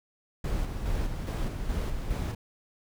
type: noise with tremolo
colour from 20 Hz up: brown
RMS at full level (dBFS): -29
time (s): 0.44-2.35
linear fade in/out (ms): 5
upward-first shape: square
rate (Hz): 2.4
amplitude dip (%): 40
effects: none